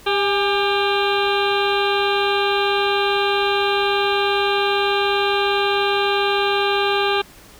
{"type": "harmonic tone with a mistuned harmonic", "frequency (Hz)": 398.3, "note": "G4", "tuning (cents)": 28, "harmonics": [1, 2, 3, 4, 6, 7, 8, 9, 10], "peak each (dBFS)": [-20, -23, -25, -26, -28, -28, -29, -30, -30], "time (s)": [0.06, 7.22], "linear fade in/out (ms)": 10, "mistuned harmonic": 2, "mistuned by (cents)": 52, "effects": ["pink hiss -45 dBFS RMS until 7.59 s"]}